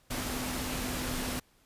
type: tone in noise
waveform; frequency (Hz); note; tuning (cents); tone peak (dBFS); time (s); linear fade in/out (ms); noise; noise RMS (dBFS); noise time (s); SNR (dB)
sine; 251.8; B3; +34; -39; 0.1-1.4; 10; pink; -35; 0.1-1.4; -7
effects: pink hiss -66 dBFS RMS until 1.65 s + resampled to 32000 Hz